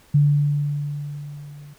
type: tone with level ramp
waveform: sine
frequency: 145.5 Hz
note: D3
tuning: 16 cents flat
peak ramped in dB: -11 to -39 dBFS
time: 0.14-1.74 s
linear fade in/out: 10 ms
effects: pink hiss -54 dBFS RMS until 1.78 s